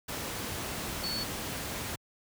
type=tone in noise; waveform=sine; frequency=4435 Hz; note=C#8; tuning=in tune; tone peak=-33 dBFS; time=1.03-1.24 s; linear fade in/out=10 ms; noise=pink; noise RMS=-36 dBFS; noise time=0.08-1.96 s; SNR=0 dB; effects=high-pass 60 Hz 12 dB/octave